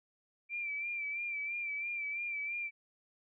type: tone with vibrato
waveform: sine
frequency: 2349 Hz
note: D7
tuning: in tune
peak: -35 dBFS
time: 0.49-2.71 s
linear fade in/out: 50 ms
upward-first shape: sine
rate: 3 Hz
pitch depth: 46 cents each way
effects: none